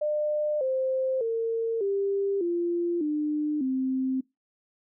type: tone with pitch steps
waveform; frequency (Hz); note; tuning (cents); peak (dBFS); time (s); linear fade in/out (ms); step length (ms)
sine; 601 / 523.2 / 455.5 / 396.5 / 345.2 / 300.5 / 261.6; D5 / C5 / A#4 / G4 / F4 / D4 / C4; +40 / 0 / -40 / +20 / -20 / +40 / 0; -24; 0.01-4.21; 10; 600
effects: noise-tail reverb RT60 0.2 s tail -22 dB re dry